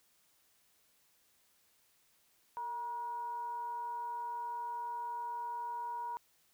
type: tone with frequency modulation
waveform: sine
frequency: 954 Hz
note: A#5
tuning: 40 cents sharp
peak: -37 dBFS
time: 2.57-6.17 s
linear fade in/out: 0 ms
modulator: 501 Hz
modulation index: 0.2
effects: white hiss -71 dBFS RMS until 6.53 s